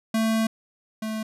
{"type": "tone pair in turn", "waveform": "square", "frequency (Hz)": [222.5, 218.6], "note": ["A3", "A3"], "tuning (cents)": [20, -11], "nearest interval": "unison", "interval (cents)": 31, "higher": "first", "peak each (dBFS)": [-21, -28], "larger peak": "first", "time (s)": [[0.14, 0.47], [1.02, 1.23]], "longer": "first", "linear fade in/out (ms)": 5, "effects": ["resampled to 32000 Hz"]}